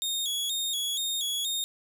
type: tone with vibrato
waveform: sawtooth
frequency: 3520 Hz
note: A7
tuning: in tune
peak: -25 dBFS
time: 0.02-1.64 s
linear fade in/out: 0 ms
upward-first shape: square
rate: 2.1 Hz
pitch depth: 81 cents each way
effects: none